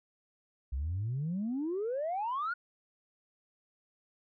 sine exponential sweep, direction up, 61.74 to 1475 Hz, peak -30 dBFS, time 0.72-2.54 s, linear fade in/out 10 ms, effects tanh soft clip ceiling -28 dBFS

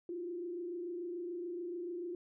sine tone with frequency modulation, 349.2 Hz, F4, in tune, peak -38 dBFS, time 0.09-2.15 s, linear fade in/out 2 ms, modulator 26.9 Hz, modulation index 0.62, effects none

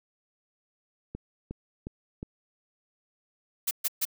click train, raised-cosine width 3 ms, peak -23 dBFS, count 4, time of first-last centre 1.15-2.229 s, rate 2.78 Hz
blue noise bursts, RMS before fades -27 dBFS, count 3, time 3.67-4.053 s, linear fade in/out 10 ms, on 41 ms, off 130 ms
effects none

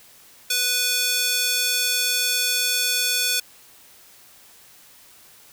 square tone with high-pass filter, 493.9 Hz, B4, in tune, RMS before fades -22 dBFS, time 0.5-3.4 s, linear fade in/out 5 ms, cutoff 3300 Hz, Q 0.81, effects white hiss -50 dBFS RMS until 5.52 s

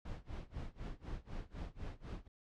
brown noise with tremolo, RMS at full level -42 dBFS, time 0.05-2.28 s, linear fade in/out 5 ms, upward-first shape sine, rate 4 Hz, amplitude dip 95%, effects low-pass 5000 Hz 12 dB/octave

